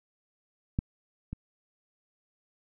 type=clicks; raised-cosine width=5 ms; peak=-14 / -23 dBFS; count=2; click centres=0.789 / 1.33 s; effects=none